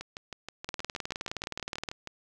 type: two click trains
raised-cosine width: 0.2 ms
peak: -21 / -16 dBFS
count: 14 / 24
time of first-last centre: 0.01-2.073 / 0.69-1.888 s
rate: 6.3 / 19.2 Hz
effects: none